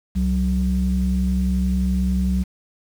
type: tone pair together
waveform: sine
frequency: 65.8 / 186.11 Hz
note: C2 / F#3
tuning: +10 / +10 cents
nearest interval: octave + tritone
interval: 1800 cents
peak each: -19 dBFS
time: 0.15-2.44 s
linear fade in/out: 20 ms
effects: tanh soft clip ceiling -11 dBFS + 7-bit